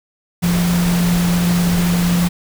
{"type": "tone in noise", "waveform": "sine", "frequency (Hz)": 174.61, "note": "F3", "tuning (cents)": 0, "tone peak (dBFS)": -13, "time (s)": [0.42, 2.29], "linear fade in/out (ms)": 20, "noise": "pink", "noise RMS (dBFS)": -23, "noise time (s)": [0.42, 2.29], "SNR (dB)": 7, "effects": []}